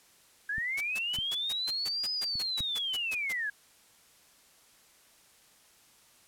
sine linear two-way sweep, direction up then down, 1617 to 5040 to 1617 Hz, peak -30 dBFS, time 0.49-3.5 s, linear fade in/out 5 ms, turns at 2.12 s
clicks, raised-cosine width 5 ms, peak -30 / -29 / -33 / -27 dBFS, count 4, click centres 0.582 / 1.187 / 2.355 / 2.606 s
white noise bursts, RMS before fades -38 dBFS, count 15, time 0.77-3.33 s, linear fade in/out 10 ms, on 40 ms, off 140 ms
effects white hiss -61 dBFS RMS until 6.27 s + low-pass 12000 Hz 12 dB/octave

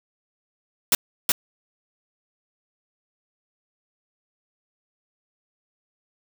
white noise with echo, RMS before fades -17 dBFS, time 0.92-0.95 s, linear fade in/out 2 ms, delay 370 ms, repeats 1, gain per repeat -2 dB, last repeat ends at 1.32 s, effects none

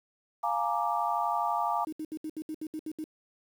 sine chord, Bb dominant seventh, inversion second, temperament equal with one note detuned, 698.5 / 840.3 / 932.3 / 1174.7 Hz, F5 / Ab5 / Bb5 / D6, 0 / +20 / 0 / 0 cents, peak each -32 dBFS, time 0.43-1.85 s, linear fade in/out 10 ms
sine tone bursts, 311.1 Hz, D#4, in tune, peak -33 dBFS, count 10, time 1.87-3.041 s, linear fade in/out 2 ms, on 55 ms, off 69 ms
effects 9-bit

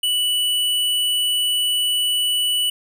square tone, 2960 Hz, F#7, in tune, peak -18 dBFS, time 0.03-2.7 s, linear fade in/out 5 ms, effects 9-bit

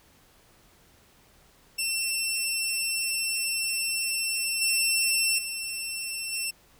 15% pulse tone with level steps, 2697 Hz, E7, 39 cents sharp, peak -19 / -15 / -24 / -21 dBFS, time 1.78-6.51 s, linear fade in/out 10 ms, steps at 4.61 / 5.38 / 6.32 s, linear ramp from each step 10 ms, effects pink hiss -59 dBFS RMS until 6.79 s

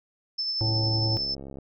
sine tone with tremolo, 5274 Hz, E8, in tune, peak -25 dBFS, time 0.38-1.35 s, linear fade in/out 10 ms, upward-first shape sine, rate 11 Hz, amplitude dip 30%
harmonic tone, 110 Hz, A2, in tune, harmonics 1 / 3 / 5 / 7 / 8, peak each -24 / -34 / -38 / -41 / -42 dBFS, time 0.61-1.17 s, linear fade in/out 0 ms
click train, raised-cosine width 2 ms, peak -27 dBFS, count 67, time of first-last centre 0.62-1.586 s, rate 68.3 Hz
effects none

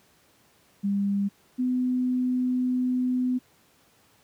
sine tone pair in turn, 200 / 252 Hz, G3 / B3, +35 / +35 cents, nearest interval major third, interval 400 cents, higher second, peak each -22 dBFS, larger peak neither, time 0.83-1.29 / 1.58-3.39 s, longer second, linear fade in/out 20 ms, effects pink hiss -61 dBFS RMS until 4.23 s + high-pass 100 Hz 12 dB/octave

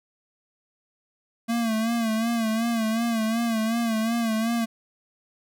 square tone with vibrato, 226.7 Hz, A#3, 48 cents flat, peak -23 dBFS, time 1.48-4.66 s, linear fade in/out 20 ms, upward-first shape sine, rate 2.7 Hz, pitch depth 64 cents each way, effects none

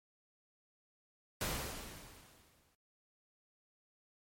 pink noise with exponential decay, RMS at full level -35 dBFS, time 1.41-2.75 s, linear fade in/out 2 ms, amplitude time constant 290 ms, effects MP3 64 kbps

